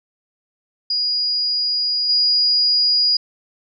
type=tone with level steps; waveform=sine; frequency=4887 Hz; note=D#8; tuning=32 cents flat; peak=-17 / -13 dBFS; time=0.9-3.17 s; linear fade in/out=5 ms; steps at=2.09 s; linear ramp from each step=5 ms; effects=none